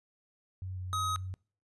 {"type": "tone with vibrato", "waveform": "sine", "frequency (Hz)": 92.5, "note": "F#2", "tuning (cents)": 0, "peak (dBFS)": -36, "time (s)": [0.62, 1.34], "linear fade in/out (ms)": 0, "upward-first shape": "square", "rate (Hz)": 3.5, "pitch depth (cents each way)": 14}
{"type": "tone", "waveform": "square", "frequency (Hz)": 1264, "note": "D#6", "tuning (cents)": 27, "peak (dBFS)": -31, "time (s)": [0.93, 1.16], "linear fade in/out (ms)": 0}
{"effects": ["noise-tail reverb RT60 0.4 s tail -24 dB re dry", "resampled to 24000 Hz"]}